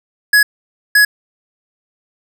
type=tone bursts at uneven times; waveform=square; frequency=1680 Hz; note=G#6; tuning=19 cents sharp; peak=-7 dBFS; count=2; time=0.33-0.43 / 0.95-1.05 s; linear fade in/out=5 ms; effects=none